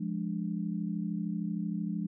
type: chord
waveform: sine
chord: D diminished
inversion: first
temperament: equal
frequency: 174.61 / 207.7 / 293.7 Hz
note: F3 / Ab3 / D4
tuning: 0 / 0 / 0 cents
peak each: -34 / -34 / -40 dBFS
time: 0-2.07 s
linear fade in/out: 10 ms
effects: none